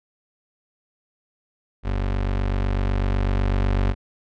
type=tone with level ramp; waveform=30% pulse; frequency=48 Hz; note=G1; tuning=36 cents flat; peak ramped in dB=-19 to -15 dBFS; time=1.83-3.95 s; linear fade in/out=50 ms; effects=low-pass 3000 Hz 12 dB/octave